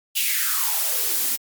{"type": "noise with high-pass filter sweep", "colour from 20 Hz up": "blue", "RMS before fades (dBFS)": -22, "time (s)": [0.15, 1.37], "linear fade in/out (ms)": 20, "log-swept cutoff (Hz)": [3000, 200], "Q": 5, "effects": ["Opus 48 kbps"]}